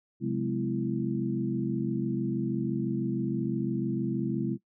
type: tone cluster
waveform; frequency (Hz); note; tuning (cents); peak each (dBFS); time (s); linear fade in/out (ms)
sine; 133.3 / 180.6 / 207.9 / 254 / 334.1; C3 / F#3 / G#3 / B3 / E4; +33 / -42 / +2 / +49 / +23; -33 / -36 / -32 / -34 / -33; 0.2-4.58; 50
effects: noise-tail reverb RT60 0.1 s tail -19 dB re dry